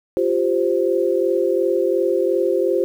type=chord; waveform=sine; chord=F suspended second; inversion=none; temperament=equal; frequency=349.2 / 392 / 523.3 Hz; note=F4 / G4 / C5; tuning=0 / 0 / 0 cents; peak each=-20 dBFS; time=0.17-2.84 s; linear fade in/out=0 ms; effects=8-bit